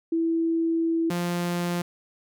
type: tone pair in turn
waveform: sine / sawtooth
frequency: 329.6 / 174.6 Hz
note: E4 / F3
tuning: 0 / 0 cents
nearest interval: major seventh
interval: 1100 cents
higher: first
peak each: -21 dBFS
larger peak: neither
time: 0.12-1.1 / 1.1-1.82 s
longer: first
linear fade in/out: 5 ms
effects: none